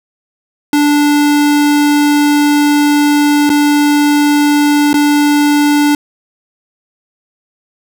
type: tone with dropouts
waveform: square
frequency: 292.7 Hz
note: D4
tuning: 6 cents flat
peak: -8 dBFS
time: 0.73-5.95 s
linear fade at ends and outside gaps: 2 ms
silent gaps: 3.494-3.5 / 4.931-4.941 s
effects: none